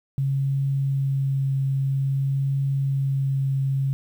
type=tone with vibrato; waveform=sine; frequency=136.5 Hz; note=C#3; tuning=26 cents flat; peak=-20 dBFS; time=0.18-3.93 s; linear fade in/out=0 ms; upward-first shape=triangle; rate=0.51 Hz; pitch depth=12 cents each way; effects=9-bit